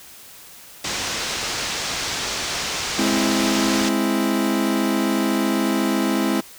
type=low-pass noise; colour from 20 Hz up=white; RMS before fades=-26 dBFS; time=0.84-3.89 s; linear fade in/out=5 ms; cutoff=6600 Hz; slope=24 dB/octave
type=chord; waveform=40% pulse; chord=Ab augmented; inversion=none; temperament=equal; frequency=207.7 / 261.6 / 329.6 Hz; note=Ab3 / C4 / E4; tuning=0 / 0 / 0 cents; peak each=-22 dBFS; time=2.98-6.41 s; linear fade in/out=10 ms
effects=white hiss -43 dBFS RMS until 6.58 s